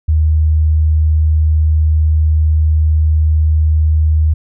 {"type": "tone", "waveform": "sine", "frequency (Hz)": 77.78, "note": "D#2", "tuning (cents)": 0, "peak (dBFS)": -8, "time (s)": [0.08, 4.34], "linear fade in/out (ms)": 10, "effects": []}